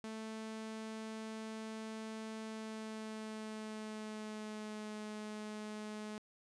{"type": "tone with pitch glide", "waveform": "sawtooth", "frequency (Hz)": [220, 212.8], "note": ["A3", "G#3"], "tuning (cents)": [0, 42], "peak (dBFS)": -39, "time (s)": [0.04, 6.18], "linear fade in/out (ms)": 0, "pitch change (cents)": -58, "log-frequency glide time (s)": [2.42, 4.98], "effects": ["resampled to 22050 Hz", "13-bit"]}